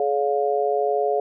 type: harmonic tone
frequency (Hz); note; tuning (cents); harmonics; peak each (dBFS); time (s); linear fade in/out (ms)
141.4; C#3; +35; 3 / 4 / 5; -22 / -25 / -23; 0-1.2; 2
effects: none